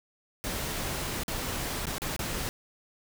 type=noise with dropouts; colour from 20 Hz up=pink; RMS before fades=-33 dBFS; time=0.44-2.49 s; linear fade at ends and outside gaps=0 ms; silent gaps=1.234-1.281 / 1.855-1.869 / 1.982-2.019 / 2.164-2.192 s; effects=none